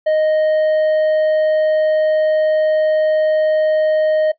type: tone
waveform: triangle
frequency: 621 Hz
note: D#5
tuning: 3 cents flat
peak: -10 dBFS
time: 0.06-4.32 s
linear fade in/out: 10 ms
effects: noise-tail reverb RT60 0.1 s tail -17 dB re dry + resampled to 11025 Hz